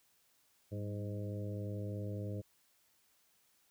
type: harmonic tone with a mistuned harmonic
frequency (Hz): 103.3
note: G#2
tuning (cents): -9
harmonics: 1 / 2 / 3 / 4 / 5 / 6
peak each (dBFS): -39 / -46 / -48 / -50 / -48 / -53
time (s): 0.71-2.42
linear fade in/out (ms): 20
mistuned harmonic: 2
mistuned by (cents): -69
effects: white hiss -72 dBFS RMS until 3.7 s